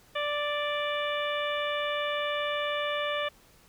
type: harmonic tone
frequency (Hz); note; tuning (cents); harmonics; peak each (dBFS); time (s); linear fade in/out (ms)
587.3; D5; 0; 1 / 2 / 3 / 4 / 5 / 6; -31 / -34 / -36 / -37 / -38 / -39; 0.15-3.29; 10
effects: pink hiss -59 dBFS RMS until 3.68 s